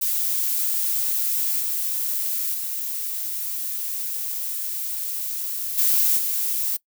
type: noise with level steps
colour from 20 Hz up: violet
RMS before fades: -23 / -25 / -28 / -19 / -24 dBFS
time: 0.01-6.77 s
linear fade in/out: 10 ms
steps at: 1.59 / 2.53 / 5.77 / 6.17 s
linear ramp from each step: 20 ms
effects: noise-tail reverb RT60 0.1 s tail -22 dB re dry